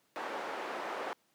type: band-pass noise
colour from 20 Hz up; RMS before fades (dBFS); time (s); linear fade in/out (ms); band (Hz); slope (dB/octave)
white; -39; 0.16-1.13; 0; 360 to 1100; 12
effects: pink hiss -72 dBFS RMS until 1.34 s + high-pass 200 Hz 12 dB/octave